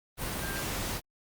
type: tone in noise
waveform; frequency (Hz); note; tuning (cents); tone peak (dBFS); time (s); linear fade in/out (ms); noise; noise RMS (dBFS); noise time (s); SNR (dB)
sine; 1590; G6; +24; -37; 0.39-0.64; 50; pink; -34; 0.17-1.01; -6
effects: Opus 32 kbps